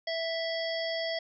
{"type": "harmonic tone", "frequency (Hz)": 659.3, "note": "E5", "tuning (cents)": 0, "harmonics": [1, 3, 5, 7, 8], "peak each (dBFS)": [-32, -37, -39, -40, -41], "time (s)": [0.07, 1.19], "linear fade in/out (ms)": 5, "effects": []}